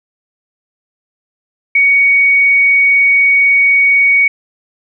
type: tone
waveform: sine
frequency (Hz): 2239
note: C#7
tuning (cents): +17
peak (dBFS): -6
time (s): 1.75-4.28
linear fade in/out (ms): 5
effects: none